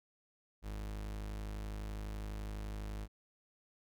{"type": "tone", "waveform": "40% pulse", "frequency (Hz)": 51.91, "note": "G#1", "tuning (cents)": 0, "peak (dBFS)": -39, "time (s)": [0.62, 3.08], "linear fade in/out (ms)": 50, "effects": []}